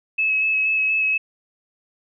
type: tone with vibrato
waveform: sine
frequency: 2583 Hz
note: E7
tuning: 36 cents flat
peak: -17 dBFS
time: 0.18-1.18 s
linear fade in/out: 10 ms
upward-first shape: square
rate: 4.2 Hz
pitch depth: 12 cents each way
effects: none